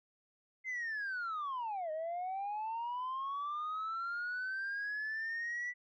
sine linear two-way sweep, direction down then up, 2093 to 614 to 1973 Hz, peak -34 dBFS, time 0.64-5.74 s, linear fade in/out 50 ms, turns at 1.91 s, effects tanh soft clip ceiling -34 dBFS

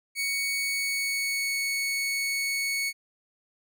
sawtooth tone with pitch glide, 2230 to 2217 Hz, C#7 to C#7, +10 to 0 cents, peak -23 dBFS, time 0.15-2.93 s, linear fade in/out 50 ms, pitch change -10 cents, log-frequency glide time 0.54-1.56 s, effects none

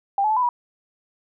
sine tone with pitch steps, 794 / 856 / 871 / 1000 / 968 Hz, G5 / A5 / A5 / B5 / B5, +22 / -48 / -18 / +21 / -35 cents, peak -17 dBFS, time 0.18-0.49 s, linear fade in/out 2 ms, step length 62 ms, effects none

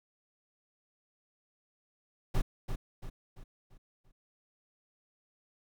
brown noise with echo, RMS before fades -27 dBFS, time 2.34-2.42 s, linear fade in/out 10 ms, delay 340 ms, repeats 5, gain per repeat -7 dB, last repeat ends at 4.12 s, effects none

